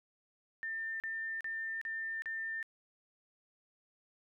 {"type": "tone bursts", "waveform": "sine", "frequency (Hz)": 1798, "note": "A6", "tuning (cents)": 37, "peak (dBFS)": -36, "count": 5, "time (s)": [0.63, 2.628], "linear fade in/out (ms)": 0, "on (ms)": 370, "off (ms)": 37, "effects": []}